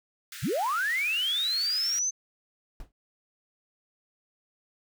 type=high-pass noise; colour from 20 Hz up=pink; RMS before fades=-42 dBFS; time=0.32-1.99 s; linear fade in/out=2 ms; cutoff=1300 Hz; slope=96 dB/octave
type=linear sweep; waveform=sine; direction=up; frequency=73.4 to 6272 Hz; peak=-25 dBFS; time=0.42-2.11 s; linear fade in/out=20 ms
type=noise with exponential decay; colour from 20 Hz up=brown; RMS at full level=-36 dBFS; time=2.8-2.92 s; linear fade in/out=2 ms; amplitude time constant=25 ms
effects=none